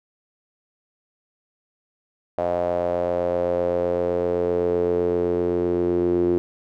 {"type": "tone with band-pass filter sweep", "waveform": "sawtooth", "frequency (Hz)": 87.8, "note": "F2", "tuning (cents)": 10, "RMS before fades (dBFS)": -22, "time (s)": [2.38, 6.38], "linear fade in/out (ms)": 0, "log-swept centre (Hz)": [630, 350], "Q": 6, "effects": []}